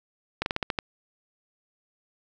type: slowing click train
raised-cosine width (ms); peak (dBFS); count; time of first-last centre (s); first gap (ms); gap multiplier
0.3; -10; 7; 0.42-0.788; 41; 1.16
effects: none